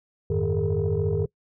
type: tone cluster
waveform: sine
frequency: 88.2 / 102.5 / 154.3 / 408.3 / 452.8 Hz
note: F2 / G#2 / D#3 / G#4 / A4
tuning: +18 / -22 / -14 / -29 / +50 cents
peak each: -27 dBFS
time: 0.3-1.26 s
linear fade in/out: 5 ms
effects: noise-tail reverb RT60 0.1 s tail -23 dB re dry + tanh soft clip ceiling -15 dBFS